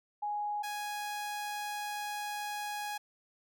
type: tone pair in turn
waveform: sine / sawtooth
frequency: 830.6 / 830.6 Hz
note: G#5 / G#5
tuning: 0 / 0 cents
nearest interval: unison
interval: 0 cents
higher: neither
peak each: -32 / -32 dBFS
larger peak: neither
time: 0.22-0.63 / 0.63-2.98 s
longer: second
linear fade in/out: 10 ms
effects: none